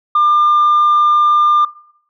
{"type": "tone", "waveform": "sine", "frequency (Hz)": 1199, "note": "D6", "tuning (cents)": 36, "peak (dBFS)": -7, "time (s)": [0.15, 1.65], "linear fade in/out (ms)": 5, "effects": ["noise-tail reverb RT60 0.7 s tail -22 dB re dry", "tanh soft clip ceiling -6 dBFS"]}